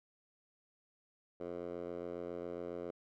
10% pulse tone with band-pass filter, 87.31 Hz, F2, in tune, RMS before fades -43 dBFS, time 1.4-2.91 s, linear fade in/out 5 ms, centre 490 Hz, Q 1.8, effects none

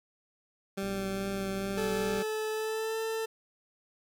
20% pulse tone with vibrato, 194.9 Hz, G3, 10 cents flat, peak -27 dBFS, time 0.77-2.23 s, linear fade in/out 10 ms, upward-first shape triangle, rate 2.4 Hz, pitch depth 15 cents each way
click train, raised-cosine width 3 ms, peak -33 dBFS, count 83, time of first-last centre 0.83-2.19 s, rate 60.3 Hz
40% pulse tone with pitch glide, 433.7 to 445.9 Hz, A4 to A4, -25 to +23 cents, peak -30 dBFS, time 1.77-3.26 s, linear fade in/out 10 ms, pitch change +48 cents, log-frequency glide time 2.51-2.99 s
effects none

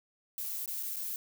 violet noise with dropouts, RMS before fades -37 dBFS, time 0.38-1.16 s, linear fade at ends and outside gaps 1 ms, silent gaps 0.659-0.677 / 0.828-0.832 / 0.961-0.966 s, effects none

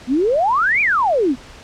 sine exponential two-way sweep, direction up then down, 233.1 to 2469 to 233.1 Hz, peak -13 dBFS, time 0.07-1.36 s, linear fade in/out 50 ms, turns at 0.81 s, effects pink hiss -40 dBFS RMS until 1.63 s + low-pass 6000 Hz 12 dB/octave

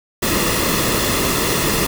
pink noise with comb filter, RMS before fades -18 dBFS, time 0.22-1.87 s, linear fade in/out 10 ms, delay 1.3 ms, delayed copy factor -0.55, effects none

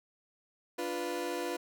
30% pulse chord, B diminished, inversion first, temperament equal, 293.7 / 349.2 / 493.9 Hz, D4 / F4 / B4, 0 / 0 / 0 cents, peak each -38 / -34 / -35 dBFS, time 0.78-1.57 s, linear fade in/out 10 ms, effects none

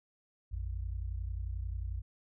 sine tone pair together, 56.07 / 87.31 Hz, A1 / F2, +33 / 0 cents, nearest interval minor sixth, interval 767 cents, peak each -36 / -39 dBFS, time 0.51-2.02 s, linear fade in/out 20 ms, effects none

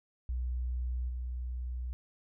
sine tone with level steps, 61.74 Hz, B1, in tune, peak -31 / -34 dBFS, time 0.29-1.93 s, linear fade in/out 0 ms, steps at 1.08 s, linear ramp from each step 20 ms, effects none

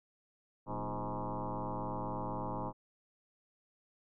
sine tone with frequency modulation, 410 Hz, G#4, 22 cents flat, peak -35 dBFS, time 0.66-2.73 s, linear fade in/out 50 ms, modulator 108 Hz, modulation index 6, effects none

